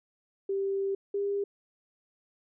sine tone pair in turn, 392 / 401.6 Hz, G4 / G4, 0 / +42 cents, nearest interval unison, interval 42 cents, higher second, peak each -27 dBFS, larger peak neither, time 0.49-0.95 / 1.14-1.44 s, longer first, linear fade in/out 5 ms, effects none

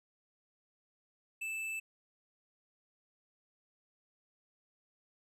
sine tone with tanh clipping, 2637 Hz, E7, in tune, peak -38 dBFS, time 1.41-1.8 s, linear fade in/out 10 ms, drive 11 dB, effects none

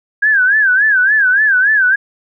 sine tone with vibrato, 1610 Hz, G6, 46 cents sharp, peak -8 dBFS, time 0.22-1.96 s, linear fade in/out 10 ms, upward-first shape sine, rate 3.5 Hz, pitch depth 150 cents each way, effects none

